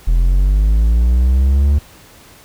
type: linear sweep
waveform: triangle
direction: up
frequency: 40.67 to 73.1 Hz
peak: -7 dBFS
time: 0.07-1.79 s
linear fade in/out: 10 ms
effects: pink hiss -43 dBFS RMS until 2.44 s

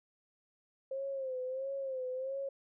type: tone with vibrato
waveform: sine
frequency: 528 Hz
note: C5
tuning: 16 cents sharp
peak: -35 dBFS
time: 0.91-2.49 s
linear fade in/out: 5 ms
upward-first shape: sine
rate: 1.5 Hz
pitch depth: 70 cents each way
effects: none

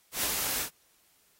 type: noise with ADSR envelope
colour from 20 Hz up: white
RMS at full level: -28 dBFS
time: 0.12-0.7 s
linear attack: 110 ms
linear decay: 52 ms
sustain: -3 dB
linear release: 85 ms
effects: white hiss -66 dBFS RMS until 1.39 s + AAC 48 kbps

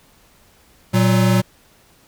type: tone pair together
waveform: square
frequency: 117.19 / 187.6 Hz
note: A#2 / F#3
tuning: +10 / +24 cents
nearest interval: minor sixth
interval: 814 cents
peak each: -16 dBFS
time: 0.93-1.42 s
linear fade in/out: 20 ms
effects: pink hiss -53 dBFS RMS until 2.07 s

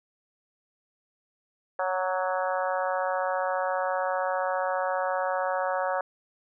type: harmonic tone with a mistuned harmonic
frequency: 185 Hz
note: F#3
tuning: in tune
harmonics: 3 / 4 / 5 / 6 / 7 / 8 / 9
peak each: -29 / -31 / -33 / -35 / -36 / -37 / -38 dBFS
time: 1.79-6.01 s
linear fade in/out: 2 ms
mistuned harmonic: 6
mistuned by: +22 cents
effects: none

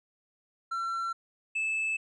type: tone pair in turn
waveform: triangle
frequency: 1354 / 2620 Hz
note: E6 / E7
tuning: +46 / -11 cents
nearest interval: major seventh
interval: 1143 cents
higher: second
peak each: -28 / -26 dBFS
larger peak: second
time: 0.71-1.13 / 1.55-1.97 s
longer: neither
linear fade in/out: 10 ms
effects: resampled to 22050 Hz

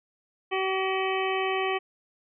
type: harmonic tone with a mistuned harmonic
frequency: 380.8 Hz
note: F#4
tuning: 50 cents sharp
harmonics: 1 / 2 / 3 / 5 / 6 / 7 / 8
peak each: -28 / -31 / -33 / -35 / -36 / -36 / -37 dBFS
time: 0.51-1.79 s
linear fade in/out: 20 ms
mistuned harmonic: 7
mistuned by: -57 cents
effects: none

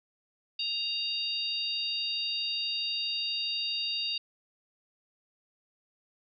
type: harmonic tone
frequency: 932.3 Hz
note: A#5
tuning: in tune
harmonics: 3 / 4 / 5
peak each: -34 / -34 / -34 dBFS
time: 0.59-4.18 s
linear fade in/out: 5 ms
effects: none

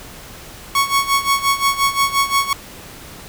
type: tone with tremolo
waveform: sawtooth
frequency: 1108.7 Hz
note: C#6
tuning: in tune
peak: -8 dBFS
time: 0.75-2.53 s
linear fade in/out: 2 ms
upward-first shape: sine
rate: 5.7 Hz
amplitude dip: 80%
effects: pink hiss -37 dBFS RMS until 3.28 s

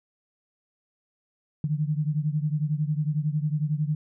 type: beating tone pair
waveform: sine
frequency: 148 / 159 Hz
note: D3 / D#3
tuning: +14 / +38 cents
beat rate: 11 Hz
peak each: -25 / -28 dBFS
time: 1.64-3.95 s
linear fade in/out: 2 ms
effects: none

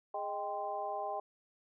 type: harmonic tone with a mistuned harmonic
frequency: 207.7 Hz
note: G#3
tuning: in tune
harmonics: 2 / 3 / 4 / 5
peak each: -45 / -40 / -38 / -43 dBFS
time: 0.14-1.2 s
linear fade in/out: 5 ms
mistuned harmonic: 4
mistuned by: -87 cents
effects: none

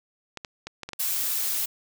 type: clicks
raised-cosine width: 0.2 ms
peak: -18 dBFS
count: 6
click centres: 0.373 / 0.448 / 0.67 / 0.833 / 0.89 / 0.933 s
type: noise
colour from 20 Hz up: blue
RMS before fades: -27 dBFS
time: 0.99-1.66 s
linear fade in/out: 10 ms
effects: none

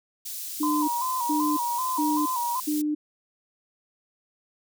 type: high-pass noise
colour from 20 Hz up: white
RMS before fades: -35 dBFS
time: 0.25-2.82 s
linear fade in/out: 10 ms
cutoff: 4900 Hz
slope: 12 dB/octave
type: tone bursts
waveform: sine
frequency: 300.3 Hz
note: D4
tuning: 39 cents sharp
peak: -23 dBFS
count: 4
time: 0.6-2.95 s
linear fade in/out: 10 ms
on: 280 ms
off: 410 ms
type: tone with vibrato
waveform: sine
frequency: 987.8 Hz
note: B5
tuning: in tune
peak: -25 dBFS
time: 0.63-2.6 s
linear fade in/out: 2 ms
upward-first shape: square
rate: 2.6 Hz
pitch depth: 63 cents each way
effects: none

